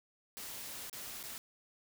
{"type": "noise with dropouts", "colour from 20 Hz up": "white", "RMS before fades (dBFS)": -45, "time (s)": [0.37, 1.38], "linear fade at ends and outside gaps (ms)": 0, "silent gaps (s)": [[0.897, 0.929], [1.229, 1.237]], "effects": []}